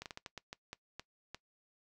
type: slowing click train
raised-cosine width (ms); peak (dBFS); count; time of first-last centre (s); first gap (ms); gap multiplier
0.2; -26; 10; 0.02-1.346; 38; 1.32
effects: noise-tail reverb RT60 0.1 s tail -20 dB re dry